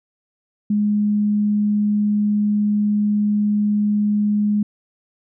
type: tone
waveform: sine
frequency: 208.2 Hz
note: G#3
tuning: 5 cents sharp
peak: -15 dBFS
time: 0.7-4.63 s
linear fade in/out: 5 ms
effects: none